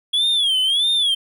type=tone with vibrato; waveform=triangle; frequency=3322 Hz; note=G#7; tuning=in tune; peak=-14 dBFS; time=0.13-1.15 s; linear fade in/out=10 ms; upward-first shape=sine; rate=1.6 Hz; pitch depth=160 cents each way; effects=none